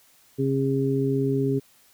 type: harmonic tone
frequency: 135.7 Hz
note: C#3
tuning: 36 cents flat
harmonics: 1 / 2 / 3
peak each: -25 / -25 / -25 dBFS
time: 0.38-1.6 s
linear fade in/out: 20 ms
effects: white hiss -58 dBFS RMS until 1.93 s